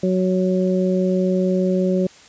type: harmonic tone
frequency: 185.2 Hz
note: F#3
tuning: 2 cents sharp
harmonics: 1 / 2 / 3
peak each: -18 / -21 / -23 dBFS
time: 0.03-2.07 s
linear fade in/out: 5 ms
effects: white hiss -46 dBFS RMS until 2.28 s + resampled to 16000 Hz